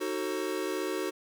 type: chord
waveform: square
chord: D# diminished seventh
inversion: none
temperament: just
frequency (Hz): 311.1 / 373.4 / 448 / 537.6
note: D#4 / F#4 / A4 / C5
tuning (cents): 0 / +16 / +31 / +47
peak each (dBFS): -37 / -34 / -38 / -40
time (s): 0-1.11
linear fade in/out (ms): 20
effects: none